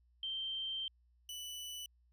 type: tone pair in turn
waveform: sine / sawtooth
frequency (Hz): 3136 / 2975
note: G7 / F#7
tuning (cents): 0 / +9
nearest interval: minor second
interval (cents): 91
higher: first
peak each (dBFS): -37 / -40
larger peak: first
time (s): 0.23-0.88 / 1.29-1.86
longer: first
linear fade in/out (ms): 2
effects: added 60 Hz sine -67 dBFS peak until 2.12 s